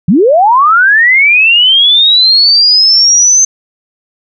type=linear sweep; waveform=sine; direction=up; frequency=146.83 to 6272 Hz; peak=-3 dBFS; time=0.08-3.45 s; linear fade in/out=5 ms; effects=none